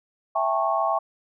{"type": "chord", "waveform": "sine", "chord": "A dominant seventh", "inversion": "second", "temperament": "just", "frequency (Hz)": [660, 792, 880, 1100], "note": ["E5", "G5", "A5", "C#6"], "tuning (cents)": [2, 18, 0, -14], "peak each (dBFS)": [-25, -26, -29, -25], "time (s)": [0.35, 0.99], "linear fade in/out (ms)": 10, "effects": []}